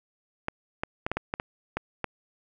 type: clicks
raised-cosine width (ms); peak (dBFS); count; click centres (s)
0.5; -13; 9; 0.484 / 0.835 / 1.065 / 1.116 / 1.17 / 1.339 / 1.399 / 1.77 / 2.043
effects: none